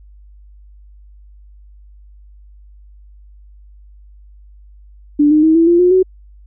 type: tone with pitch steps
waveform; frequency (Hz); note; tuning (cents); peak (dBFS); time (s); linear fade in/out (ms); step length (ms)
sine; 293.7 / 305.6 / 318.1 / 331 / 344.5 / 358.5 / 373; D4 / D#4 / D#4 / E4 / F4 / F4 / F#4; 0 / -31 / +38 / +7 / -24 / +45 / +14; -7; 5.19-6.03; 10; 120
effects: added 50 Hz sine -39 dBFS peak until 6.46 s